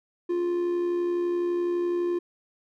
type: tone with amplitude modulation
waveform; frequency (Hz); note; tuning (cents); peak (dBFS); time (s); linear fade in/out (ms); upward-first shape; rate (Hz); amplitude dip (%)
triangle; 350; F4; +4; -20; 0.29-2.19; 10; sine; 71.9; 35
effects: none